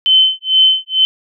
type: tone with tremolo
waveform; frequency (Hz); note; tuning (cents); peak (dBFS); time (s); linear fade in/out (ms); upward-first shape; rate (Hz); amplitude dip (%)
sine; 3065; G7; -40; -5; 0.06-1.05; 0; sine; 2.2; 100
effects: none

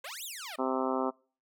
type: exponential two-way sweep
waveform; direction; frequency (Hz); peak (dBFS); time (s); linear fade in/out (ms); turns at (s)
10% pulse; up then down; 486.7 to 4028 to 579; -31; 0.04-0.56; 5; 0.24
type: harmonic tone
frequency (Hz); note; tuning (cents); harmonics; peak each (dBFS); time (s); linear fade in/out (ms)
130.81; C3; 0; 2 / 3 / 4 / 5 / 6 / 7 / 8 / 9 / 10; -33 / -35 / -36 / -37 / -38 / -38 / -39 / -40 / -40; 0.58-1.11; 20
effects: noise-tail reverb RT60 0.4 s tail -25 dB re dry

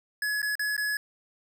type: tone with dropouts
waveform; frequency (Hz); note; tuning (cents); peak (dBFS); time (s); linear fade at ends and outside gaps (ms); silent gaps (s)
square; 1694; G#6; +34; -27; 0.22-0.97; 2; 0.418-0.428 / 0.554-0.594 / 0.766-0.778
effects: none

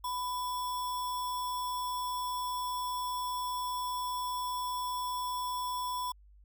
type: tone with sample-and-hold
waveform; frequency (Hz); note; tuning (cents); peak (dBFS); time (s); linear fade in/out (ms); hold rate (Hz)
sine; 995; B5; +13; -32; 0.04-6.12; 5; 4410
effects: added 50 Hz sine -55 dBFS peak until 6.44 s

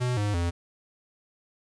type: tone with pitch steps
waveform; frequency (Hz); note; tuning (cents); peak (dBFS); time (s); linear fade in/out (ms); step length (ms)
square; 124.4 / 103.41 / 85.95; B2 / G#2 / F2; +13 / -7 / -27; -25; 0-0.51; 20; 170
effects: resampled to 22050 Hz + 10-bit

